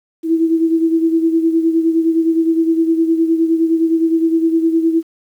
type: beating tone pair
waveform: sine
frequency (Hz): 326.1 / 335.8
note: E4 / E4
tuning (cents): -19 / +32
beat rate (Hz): 9.7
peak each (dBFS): -12 / -19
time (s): 0.23-5.03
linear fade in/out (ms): 50
effects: 8-bit

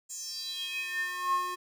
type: tone with high-pass filter sweep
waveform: square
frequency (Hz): 360.6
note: F#4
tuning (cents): -45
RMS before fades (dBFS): -34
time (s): 0.09-1.56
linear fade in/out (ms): 20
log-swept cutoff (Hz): 7400 to 750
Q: 7.4
effects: none

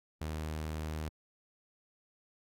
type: tone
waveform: sawtooth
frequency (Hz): 77.78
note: D#2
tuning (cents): 0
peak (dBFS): -32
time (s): 0.21-1.09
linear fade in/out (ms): 5
effects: AAC 64 kbps

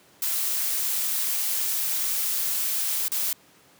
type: noise with dropouts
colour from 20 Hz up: blue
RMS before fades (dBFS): -26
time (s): 0.22-3.33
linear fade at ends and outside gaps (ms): 2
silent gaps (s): 3.082-3.118
effects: pink hiss -56 dBFS RMS until 3.79 s + high-pass 150 Hz 12 dB/octave

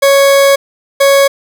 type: tone pair in turn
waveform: 40% pulse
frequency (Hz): 554.4 / 554.4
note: C#5 / C#5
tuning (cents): 0 / 0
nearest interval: unison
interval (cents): 0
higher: neither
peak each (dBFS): -4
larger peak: neither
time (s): 0.02-0.56 / 1-1.28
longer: first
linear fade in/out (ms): 10
effects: none

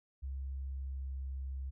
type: tone with pitch glide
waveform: sine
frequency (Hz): 67.2 to 66.74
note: C2 to C2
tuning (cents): +47 to +35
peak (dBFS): -37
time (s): 0.22-1.71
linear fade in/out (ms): 20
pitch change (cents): -12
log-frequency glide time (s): 0.7-1.18
effects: none

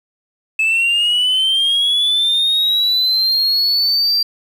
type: linear sweep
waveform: sine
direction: up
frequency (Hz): 2600 to 4726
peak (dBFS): -10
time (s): 0.59-4.23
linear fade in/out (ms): 5
effects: tanh soft clip ceiling -11 dBFS + 7-bit

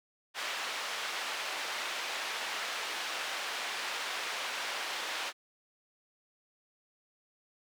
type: band-pass noise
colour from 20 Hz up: white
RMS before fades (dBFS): -37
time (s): 0.34-5.33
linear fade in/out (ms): 50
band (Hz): 590 to 3300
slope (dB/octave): 12
effects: none

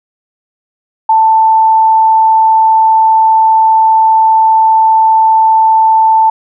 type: tone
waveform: sine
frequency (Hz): 885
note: A5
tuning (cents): +10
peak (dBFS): -4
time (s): 1.09-6.3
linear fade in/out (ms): 5
effects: none

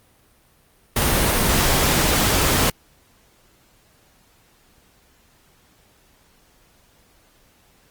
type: noise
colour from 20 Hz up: pink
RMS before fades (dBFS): -18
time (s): 0.96-2.7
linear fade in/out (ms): 5
effects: pink hiss -57 dBFS RMS until 7.9 s + Opus 32 kbps

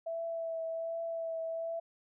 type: tone with vibrato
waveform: sine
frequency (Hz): 659.3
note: E5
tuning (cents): 0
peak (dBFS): -34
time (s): 0.06-1.8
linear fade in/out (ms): 10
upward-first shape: triangle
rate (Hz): 1.3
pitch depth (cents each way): 20
effects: none

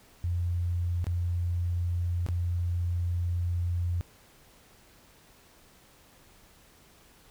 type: tone with dropouts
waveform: sine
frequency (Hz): 87.31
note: F2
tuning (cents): 0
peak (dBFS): -26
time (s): 0.24-4.01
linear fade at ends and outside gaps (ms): 0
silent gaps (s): 1.043-1.068 / 2.264-2.287
effects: pink hiss -58 dBFS RMS until 7.3 s

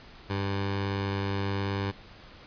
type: tone with notch filter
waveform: 15% pulse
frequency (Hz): 98.8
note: G2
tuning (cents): +14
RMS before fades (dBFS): -30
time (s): 0.29-1.92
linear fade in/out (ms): 20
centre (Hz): 240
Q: 1.7
effects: pink hiss -50 dBFS RMS until 2.46 s + resampled to 11025 Hz

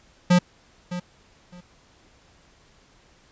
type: tone with echo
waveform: square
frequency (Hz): 178.1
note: F3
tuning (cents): +34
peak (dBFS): -14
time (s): 0.3-0.39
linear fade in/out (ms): 10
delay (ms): 610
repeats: 2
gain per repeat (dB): -14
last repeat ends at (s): 1.61
effects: pink hiss -57 dBFS RMS until 3.31 s + resampled to 16000 Hz

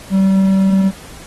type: tone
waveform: triangle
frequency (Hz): 192.5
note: G3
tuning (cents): -31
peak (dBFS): -7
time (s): 0.1-0.92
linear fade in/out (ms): 50
effects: pink hiss -37 dBFS RMS until 1.26 s + AAC 32 kbps

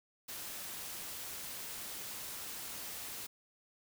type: noise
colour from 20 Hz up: white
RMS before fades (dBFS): -44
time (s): 0.28-3.27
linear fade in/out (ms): 10
effects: none

